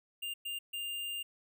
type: tone bursts at uneven times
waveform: square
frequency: 2802 Hz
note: F7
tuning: 5 cents sharp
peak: -37 dBFS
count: 3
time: 0.22-0.34 / 0.45-0.59 / 0.73-1.23 s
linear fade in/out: 10 ms
effects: none